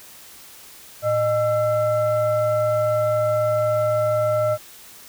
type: tone with frequency modulation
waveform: sine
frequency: 612 Hz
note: D#5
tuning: 29 cents flat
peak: -17 dBFS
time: 1.02-4.58 s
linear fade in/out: 50 ms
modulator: 725 Hz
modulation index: 0.62
effects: white hiss -44 dBFS RMS until 5.08 s